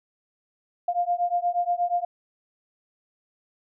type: beating tone pair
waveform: sine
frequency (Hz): 698.5 / 706.9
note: F5 / F5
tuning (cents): 0 / +21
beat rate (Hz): 8.4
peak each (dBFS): -25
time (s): 0.88-2.05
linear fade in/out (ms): 5
effects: none